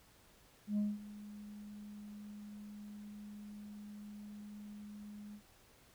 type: tone with ADSR envelope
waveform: sine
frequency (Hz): 207.7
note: G#3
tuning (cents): 0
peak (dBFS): -28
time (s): 0.67-5.42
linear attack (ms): 110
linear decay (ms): 200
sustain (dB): -19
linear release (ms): 74
effects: tanh soft clip ceiling -30 dBFS + pink hiss -65 dBFS RMS until 5.94 s